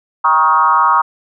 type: tone with frequency modulation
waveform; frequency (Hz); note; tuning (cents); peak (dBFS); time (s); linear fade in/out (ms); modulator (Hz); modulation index
sine; 1100; C#6; -14; -8; 0.24-1.02; 10; 155; 1.4
effects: none